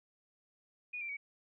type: tone with pitch steps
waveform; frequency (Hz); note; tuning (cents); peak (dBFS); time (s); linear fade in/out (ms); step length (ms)
sine; 2460 / 2357 / 2258; D#7 / D7 / C#7; -20 / +6 / +31; -38; 0.93-1.17; 10; 80
effects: none